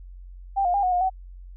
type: tone with pitch steps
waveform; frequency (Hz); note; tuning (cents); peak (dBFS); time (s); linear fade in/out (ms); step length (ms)
sine; 788 / 710 / 804 / 732 / 714 / 755; G5 / F5 / G5 / F#5 / F5 / F#5; +9 / +28 / +44 / -19 / +38 / +35; -19; 0.56-1.1; 20; 90
effects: added 45 Hz sine -39 dBFS peak until 1.56 s